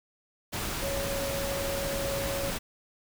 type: tone in noise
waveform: sine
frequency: 554.4 Hz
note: C#5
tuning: in tune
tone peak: -32 dBFS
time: 0.81-2.52 s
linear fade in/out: 20 ms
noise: pink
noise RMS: -33 dBFS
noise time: 0.52-2.59 s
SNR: -2 dB
effects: none